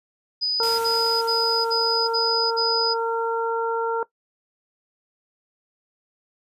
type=tone bursts; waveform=sine; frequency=4978 Hz; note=D#8; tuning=in tune; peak=-20 dBFS; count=6; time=0.41-2.945 s; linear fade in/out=20 ms; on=380 ms; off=51 ms
type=harmonic tone; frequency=458 Hz; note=A#4; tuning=31 cents flat; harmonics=1 / 2 / 3; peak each=-23 / -26 / -28 dBFS; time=0.6-4.03 s; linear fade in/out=2 ms
type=noise with exponential decay; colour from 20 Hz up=white; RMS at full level=-33 dBFS; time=0.63-3.49 s; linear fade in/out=0 ms; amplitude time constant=620 ms
effects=noise-tail reverb RT60 0.1 s tail -19 dB re dry + resampled to 32000 Hz